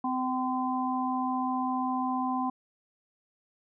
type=harmonic tone; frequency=256.4 Hz; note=C4; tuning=35 cents flat; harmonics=1 / 3 / 4; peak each=-30 / -32 / -32 dBFS; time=0.04-2.5 s; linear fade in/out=5 ms; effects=none